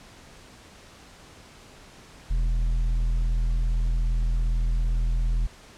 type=tone with tanh clipping; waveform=sine; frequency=41.25 Hz; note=E1; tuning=2 cents sharp; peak=-22 dBFS; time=2.3-5.47 s; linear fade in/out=10 ms; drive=7 dB; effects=pink hiss -49 dBFS RMS until 5.77 s + low-pass 8000 Hz 12 dB/octave